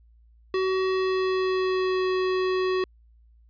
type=tone with pitch glide; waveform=square; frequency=376.9 to 372.1 Hz; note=F#4 to F#4; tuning=+32 to +10 cents; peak=-23 dBFS; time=0.54-2.84 s; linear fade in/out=2 ms; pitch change=-22 cents; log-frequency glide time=0.84-2.06 s; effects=added 57 Hz sine -53 dBFS peak until 3.49 s + resampled to 11025 Hz